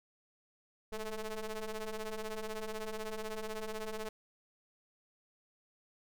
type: ring-modulated tone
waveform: sawtooth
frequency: 216 Hz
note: A3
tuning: 32 cents flat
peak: -31 dBFS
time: 0.92-4.09 s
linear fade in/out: 5 ms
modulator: 224 Hz
effects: none